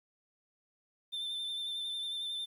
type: tone with vibrato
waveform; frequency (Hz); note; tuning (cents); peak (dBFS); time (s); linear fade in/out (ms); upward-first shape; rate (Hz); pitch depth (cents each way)
triangle; 3561; A7; +20; -34; 1.12-2.46; 20; sine; 11; 26
effects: 11-bit